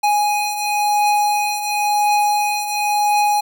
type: beating tone pair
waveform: square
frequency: 830.6 / 831.55 Hz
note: G#5 / G#5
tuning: 0 / +2 cents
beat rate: 0.95 Hz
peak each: -17 / -23 dBFS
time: 0.03-3.41 s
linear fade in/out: 10 ms
effects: none